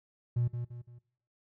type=tone with echo; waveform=triangle; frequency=120.3 Hz; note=B2; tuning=45 cents flat; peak=-23 dBFS; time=0.36-0.48 s; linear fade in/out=10 ms; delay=170 ms; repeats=3; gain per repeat=-8 dB; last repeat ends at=0.99 s; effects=noise-tail reverb RT60 0.6 s tail -21 dB re dry + tanh soft clip ceiling -21 dBFS